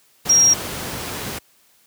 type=tone in noise; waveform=sine; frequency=5630 Hz; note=F8; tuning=13 cents sharp; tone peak=-10 dBFS; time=0.29-0.54 s; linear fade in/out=10 ms; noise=pink; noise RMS=-28 dBFS; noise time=0.25-1.39 s; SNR=+15 dB; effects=white hiss -57 dBFS RMS until 1.86 s + high-pass 80 Hz 12 dB/octave